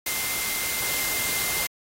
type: tone in noise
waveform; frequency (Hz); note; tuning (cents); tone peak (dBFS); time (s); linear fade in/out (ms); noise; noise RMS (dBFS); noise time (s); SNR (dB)
sine; 2093; C7; 0; -32; 0.06-1.67; 5; white; -27; 0.06-1.67; -8
effects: AAC 48 kbps